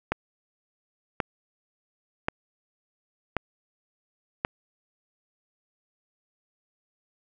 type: click train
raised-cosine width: 0.5 ms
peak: -9 dBFS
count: 5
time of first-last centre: 0.12-4.449 s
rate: 0.924 Hz
effects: none

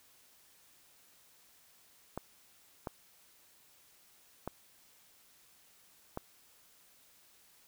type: clicks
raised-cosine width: 1 ms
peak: -23 dBFS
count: 4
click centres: 2.176 / 2.872 / 4.476 / 6.174 s
effects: white hiss -64 dBFS RMS until 7.67 s

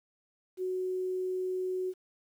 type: tone with quantisation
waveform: sine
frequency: 370 Hz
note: F#4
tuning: in tune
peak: -30 dBFS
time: 0.57-1.94 s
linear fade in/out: 50 ms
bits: 10
effects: none

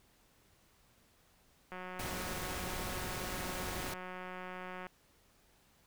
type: click train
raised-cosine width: 0.5 ms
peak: -30 dBFS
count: 577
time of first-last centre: 1.72-4.868 s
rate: 183 Hz
type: noise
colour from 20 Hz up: pink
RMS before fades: -41 dBFS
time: 1.99-3.94 s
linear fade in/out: 5 ms
effects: pink hiss -68 dBFS RMS until 5.86 s

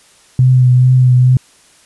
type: tone with vibrato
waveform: sine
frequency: 126.9 Hz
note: B2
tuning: 47 cents sharp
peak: -5 dBFS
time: 0.39-1.37 s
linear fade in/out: 2 ms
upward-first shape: triangle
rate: 2.3 Hz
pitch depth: 28 cents each way
effects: white hiss -47 dBFS RMS until 1.85 s + resampled to 24000 Hz

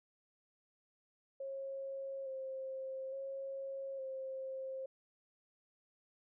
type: tone with vibrato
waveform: sine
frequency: 536 Hz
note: C5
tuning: 42 cents sharp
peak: -40 dBFS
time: 1.4-4.86 s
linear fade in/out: 5 ms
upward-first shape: square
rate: 0.58 Hz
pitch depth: 21 cents each way
effects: none

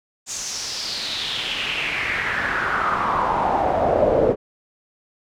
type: noise with band-pass filter sweep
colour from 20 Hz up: brown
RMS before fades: -22 dBFS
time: 0.26-4.36 s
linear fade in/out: 50 ms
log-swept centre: 7000 to 480 Hz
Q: 4.3
effects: none

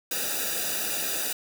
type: noise with comb filter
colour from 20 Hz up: white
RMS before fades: -29 dBFS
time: 0.11-1.33 s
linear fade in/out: 5 ms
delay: 0.93 ms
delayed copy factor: -1
effects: none

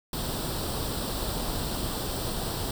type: noise with comb filter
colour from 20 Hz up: pink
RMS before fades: -31 dBFS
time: 0.13-2.71 s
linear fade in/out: 2 ms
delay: 0.23 ms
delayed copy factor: +0.65
effects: none

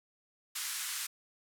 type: band-pass noise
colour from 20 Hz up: white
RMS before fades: -38 dBFS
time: 0.55-1.07 s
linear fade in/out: 10 ms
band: 1200 to 12000 Hz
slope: 24 dB/octave
effects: none

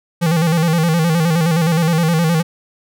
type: tone with vibrato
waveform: square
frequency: 164.81 Hz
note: E3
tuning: in tune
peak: -13 dBFS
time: 0.21-2.43 s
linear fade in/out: 20 ms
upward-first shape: square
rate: 9.6 Hz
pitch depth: 72 cents each way
effects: none

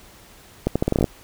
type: accelerating click train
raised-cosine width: 2 ms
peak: -5 dBFS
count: 10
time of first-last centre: 0.67-1.042 s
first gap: 86 ms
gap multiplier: 0.8
effects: pink hiss -48 dBFS RMS until 1.23 s

